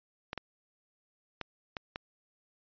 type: clicks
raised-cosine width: 0.3 ms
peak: -20 dBFS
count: 5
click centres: 0.331 / 0.377 / 1.413 / 1.768 / 1.959 s
effects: resampled to 11025 Hz